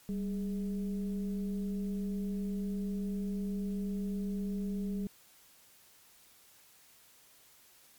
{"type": "tone with frequency modulation", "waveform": "sine", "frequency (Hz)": 196, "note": "G3", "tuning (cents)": 0, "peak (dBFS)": -32, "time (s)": [0.09, 5.07], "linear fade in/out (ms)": 0, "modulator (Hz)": 220, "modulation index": 0.49, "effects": ["white hiss -61 dBFS RMS until 7.98 s", "MP3 96 kbps"]}